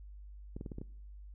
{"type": "clicks", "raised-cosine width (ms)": 3, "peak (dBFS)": -29, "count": 6, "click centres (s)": [0.565, 0.611, 0.662, 0.718, 0.784, 0.815], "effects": ["noise-tail reverb RT60 0.7 s tail -23 dB re dry", "added 50 Hz sine -47 dBFS peak until 1.34 s"]}